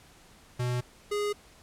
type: tone pair in turn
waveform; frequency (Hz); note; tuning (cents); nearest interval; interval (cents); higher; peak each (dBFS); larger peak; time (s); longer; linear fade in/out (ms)
square; 123.47 / 413.1; B2 / G#4; 0 / -9; octave + major sixth; 2091; second; -28; neither; 0.59-0.81 / 1.11-1.33; neither; 10
effects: pink hiss -56 dBFS RMS until 1.62 s + low-pass 11000 Hz 12 dB/octave